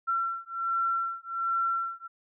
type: beating tone pair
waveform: sine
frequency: 1355 / 1356.3 Hz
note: E6 / E6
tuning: +47 / +49 cents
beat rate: 1.3 Hz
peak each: -30 dBFS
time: 0.07-2.08 s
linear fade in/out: 20 ms
effects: none